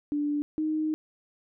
sine tone pair in turn, 293.1 / 310.5 Hz, D4 / D#4, -3 / -3 cents, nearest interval minor second, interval 100 cents, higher second, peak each -25 dBFS, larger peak neither, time 0.12-0.42 / 0.58-0.94 s, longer second, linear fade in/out 0 ms, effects none

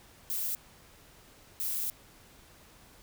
violet noise bursts at uneven times, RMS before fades -33 dBFS, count 2, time 0.3-0.55 / 1.6-1.9 s, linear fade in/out 0 ms, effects pink hiss -57 dBFS RMS until 3.02 s

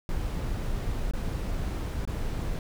brown noise with dropouts, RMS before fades -30 dBFS, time 0.09-2.59 s, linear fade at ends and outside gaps 1 ms, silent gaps 1.111-1.135 / 2.052-2.075 s, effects none

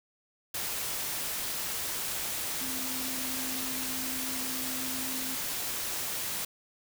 sine tone in noise, 259.7 Hz, C4, 13 cents flat, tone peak -40 dBFS, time 2.61-5.35 s, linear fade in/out 5 ms, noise white, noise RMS -34 dBFS, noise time 0.54-6.45 s, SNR -9 dB, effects none

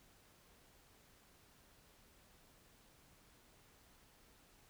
silence, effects pink hiss -67 dBFS RMS until 4.69 s

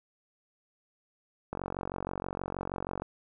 click train, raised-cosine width 1 ms, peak -20 dBFS, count 70, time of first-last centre 1.53-3.02 s, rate 46.3 Hz, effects none

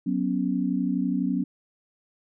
sine chord, F# suspended fourth, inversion none, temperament equal with one note detuned, 185 / 245.2 / 277.2 Hz, F#3 / B3 / C#4, 0 / -12 / 0 cents, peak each -27 dBFS, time 0.06-1.44 s, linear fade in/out 10 ms, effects none

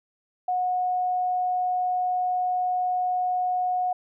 sine tone, 729 Hz, F#5, 26 cents flat, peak -22 dBFS, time 0.48-3.93 s, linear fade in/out 5 ms, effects none

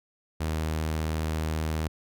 sawtooth tone, 78.7 Hz, D#2, 20 cents sharp, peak -23 dBFS, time 0.4-1.88 s, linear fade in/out 10 ms, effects none

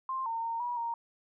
sine tone with pitch steps, 1052 / 913 / 919 / 967 / 931 Hz, C6 / A#5 / A#5 / B5 / A#5, +9 / -36 / -25 / -37 / -2 cents, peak -31 dBFS, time 0.09-0.94 s, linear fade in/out 2 ms, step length 170 ms, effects none

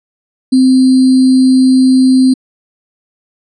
sine tone with sample-and-hold, 259.3 Hz, C4, 15 cents flat, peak -4 dBFS, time 0.52-2.34 s, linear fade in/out 10 ms, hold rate 4410 Hz, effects resampled to 22050 Hz

